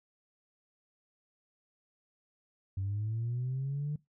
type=linear sweep; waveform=sine; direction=up; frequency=94.3 to 150.6 Hz; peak=-30 dBFS; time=2.77-3.96 s; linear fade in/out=5 ms; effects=noise-tail reverb RT60 0.2 s tail -22 dB re dry + tanh soft clip ceiling -28 dBFS